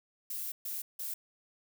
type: noise bursts at uneven times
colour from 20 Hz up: violet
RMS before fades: -38 dBFS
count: 3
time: 0.3-0.52 / 0.65-0.82 / 0.99-1.14 s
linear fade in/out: 5 ms
effects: none